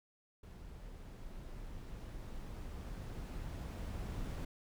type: noise with level ramp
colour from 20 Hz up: brown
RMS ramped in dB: -51 to -40 dBFS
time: 0.43-4.45 s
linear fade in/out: 5 ms
effects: none